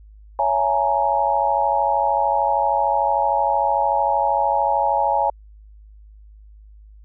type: chord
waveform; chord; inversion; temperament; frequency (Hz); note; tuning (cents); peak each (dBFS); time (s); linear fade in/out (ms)
sine; A# half-diminished seventh; first; just; 559.4 / 671.3 / 839.1 / 932.3; C#5 / E5 / G#5 / A#5; +16 / +31 / +18 / 0; -24 / -24 / -19 / -22; 0.39-5.3; 2
effects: added 52 Hz sine -42 dBFS peak until 7.04 s

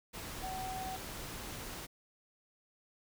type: tone in noise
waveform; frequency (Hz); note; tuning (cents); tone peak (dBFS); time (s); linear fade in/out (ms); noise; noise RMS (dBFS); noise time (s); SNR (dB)
sine; 754; F#5; +32; -39; 0.42-0.97; 20; pink; -44; 0.13-1.87; +2
effects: none

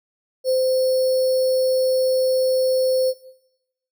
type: tone with sample-and-hold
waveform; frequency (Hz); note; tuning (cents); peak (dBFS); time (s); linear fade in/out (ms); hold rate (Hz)
sine; 517; C5; -21; -16; 0.44-3.14; 50; 4900
effects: noise-tail reverb RT60 0.9 s tail -17 dB re dry

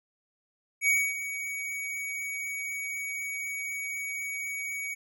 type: tone with ADSR envelope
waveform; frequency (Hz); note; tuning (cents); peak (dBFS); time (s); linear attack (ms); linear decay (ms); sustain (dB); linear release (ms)
square; 2252; C#7; +27; -21; 0.81-4.95; 71; 260; -12; 19
effects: none

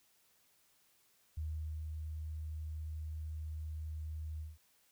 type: tone with ADSR envelope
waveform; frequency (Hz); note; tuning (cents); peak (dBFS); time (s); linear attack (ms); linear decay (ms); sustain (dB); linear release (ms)
sine; 77.78; D#2; 0; -36; 1.37-4.58; 7; 450; -3; 180
effects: white hiss -71 dBFS RMS until 4.91 s

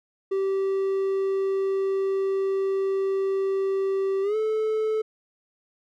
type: tone with pitch glide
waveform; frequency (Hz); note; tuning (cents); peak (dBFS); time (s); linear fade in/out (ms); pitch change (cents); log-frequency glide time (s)
triangle; 387.9 to 435.4; G4 to A4; -18 to -18; -20; 0.31-5.02; 10; +200; 4.22-4.36
effects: none

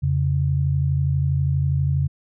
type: tone pair together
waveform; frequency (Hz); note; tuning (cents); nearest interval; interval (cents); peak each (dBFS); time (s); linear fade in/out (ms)
sine; 86.27 / 138.59; F2 / C#3; -21 / 0; minor sixth; 821; -22 / -19; 0.02-2.08; 20
effects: none

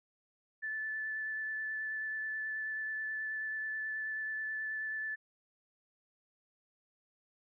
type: tone with vibrato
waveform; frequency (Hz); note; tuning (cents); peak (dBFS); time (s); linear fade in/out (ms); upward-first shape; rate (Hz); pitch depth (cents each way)
sine; 1747; A6; -13; -35; 0.62-5.16; 20; sine; 9.3; 11
effects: none

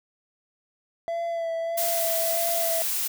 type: tone with vibrato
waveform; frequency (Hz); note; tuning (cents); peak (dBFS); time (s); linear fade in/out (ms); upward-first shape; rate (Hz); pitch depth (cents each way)
triangle; 669; E5; +25; -24; 1.08-2.82; 0; sine; 1.6; 24
type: noise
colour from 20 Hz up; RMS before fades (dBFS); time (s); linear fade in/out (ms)
blue; -27; 1.77-3.08; 10
effects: none

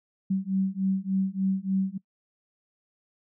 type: beating tone pair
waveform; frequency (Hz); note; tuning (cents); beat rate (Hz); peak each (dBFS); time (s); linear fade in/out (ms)
sine; 189.9 / 193.3; F#3 / G3; +45 / -24; 3.4; -27 / -27; 0.3-1.98; 10
effects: noise-tail reverb RT60 0.1 s tail -22 dB re dry

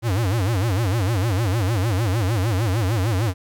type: tone with vibrato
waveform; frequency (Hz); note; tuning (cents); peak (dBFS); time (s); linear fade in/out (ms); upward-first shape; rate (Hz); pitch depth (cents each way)
square; 103.83; G#2; 0; -19; 0.02-3.34; 50; sine; 6.6; 250
effects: 10-bit

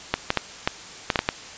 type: clicks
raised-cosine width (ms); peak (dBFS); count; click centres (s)
0.3; -3; 8; 0.14 / 0.304 / 0.373 / 0.675 / 1.102 / 1.158 / 1.191 / 1.289
effects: white hiss -40 dBFS RMS until 1.57 s + resampled to 16000 Hz

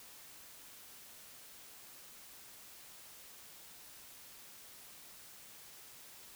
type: silence
effects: white hiss -55 dBFS RMS until 6.35 s

